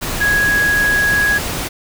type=tone in noise; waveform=sine; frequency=1661.2 Hz; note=G#6; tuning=in tune; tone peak=-12 dBFS; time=0.2-1.39 s; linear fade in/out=20 ms; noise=pink; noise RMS=-22 dBFS; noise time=0.01-1.69 s; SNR=+7 dB; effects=none